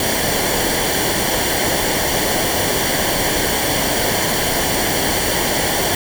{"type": "noise with comb filter", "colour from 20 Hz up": "pink", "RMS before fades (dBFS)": -18, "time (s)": [0, 5.95], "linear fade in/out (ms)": 2, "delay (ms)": 0.78, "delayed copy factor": -0.6, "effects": []}